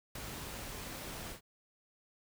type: noise with ADSR envelope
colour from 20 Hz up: pink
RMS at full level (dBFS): -40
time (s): 0.15-1.41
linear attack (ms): 6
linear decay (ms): 4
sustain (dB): -4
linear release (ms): 110
effects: none